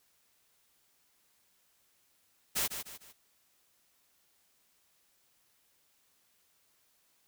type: noise with echo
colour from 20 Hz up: white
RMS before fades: -31 dBFS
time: 2.55-2.68 s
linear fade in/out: 20 ms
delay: 150 ms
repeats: 3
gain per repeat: -8 dB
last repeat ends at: 3.13 s
effects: white hiss -71 dBFS RMS until 7.27 s